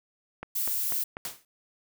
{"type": "click train", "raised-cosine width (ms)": 0.5, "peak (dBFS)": -21, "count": 4, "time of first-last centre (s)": [0.43, 1.169], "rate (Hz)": 4.06}
{"type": "noise", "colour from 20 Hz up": "violet", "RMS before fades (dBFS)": -29, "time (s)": [0.55, 1.04], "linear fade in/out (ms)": 10}
{"type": "noise with exponential decay", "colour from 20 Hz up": "white", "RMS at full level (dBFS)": -31, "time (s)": [1.25, 1.45], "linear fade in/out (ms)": 2, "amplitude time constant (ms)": 43}
{"effects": []}